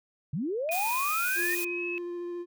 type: linear sweep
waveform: sine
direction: up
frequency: 123.47 to 1857 Hz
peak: -28 dBFS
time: 0.33-1.55 s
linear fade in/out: 5 ms
type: tone with pitch glide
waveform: sine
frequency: 2469 to 2580 Hz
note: D#7 to E7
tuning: -14 to -38 cents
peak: -32 dBFS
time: 0.69-1.98 s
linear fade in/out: 0 ms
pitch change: +76 cents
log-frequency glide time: 1.55-1.85 s
type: noise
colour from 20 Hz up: blue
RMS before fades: -34 dBFS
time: 0.71-1.65 s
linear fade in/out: 10 ms
type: tone with vibrato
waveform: triangle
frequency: 349.2 Hz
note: F4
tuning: in tune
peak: -31 dBFS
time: 1.35-2.46 s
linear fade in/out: 50 ms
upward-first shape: sine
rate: 14 Hz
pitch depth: 10 cents each way
effects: none